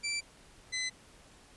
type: tone pair in turn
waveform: 20% pulse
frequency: 2337 / 2025 Hz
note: D7 / B6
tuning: -9 / +43 cents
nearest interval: major second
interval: 248 cents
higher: first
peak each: -27 dBFS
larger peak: neither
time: 0.03-0.21 / 0.72-0.9 s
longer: neither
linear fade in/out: 20 ms
effects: pink hiss -58 dBFS RMS until 1.56 s + resampled to 24000 Hz